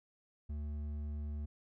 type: tone with hard clipping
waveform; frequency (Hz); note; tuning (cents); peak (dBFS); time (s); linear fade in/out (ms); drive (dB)
triangle; 74.2; D2; +18; -39; 0.49-1.46; 10; 10
effects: none